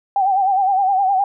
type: tone with vibrato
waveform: sine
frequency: 775 Hz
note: G5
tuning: 20 cents flat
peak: -13 dBFS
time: 0.16-1.24 s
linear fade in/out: 2 ms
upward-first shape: sine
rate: 9.7 Hz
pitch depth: 77 cents each way
effects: none